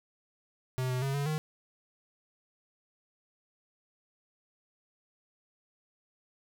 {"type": "tone with pitch steps", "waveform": "square", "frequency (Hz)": [128.5, 127, 136.7, 142, 154.4], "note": ["C3", "B2", "C#3", "C#3", "D#3"], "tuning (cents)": [-31, 49, -24, 42, -13], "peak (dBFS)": -30, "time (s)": [0.78, 1.38], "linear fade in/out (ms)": 0, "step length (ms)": 120, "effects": []}